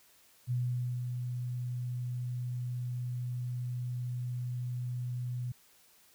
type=tone with ADSR envelope; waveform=sine; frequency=123.47 Hz; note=B2; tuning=in tune; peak=-28 dBFS; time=0.47-5.52 s; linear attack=40 ms; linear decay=510 ms; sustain=-5 dB; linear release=6 ms; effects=white hiss -63 dBFS RMS until 6.14 s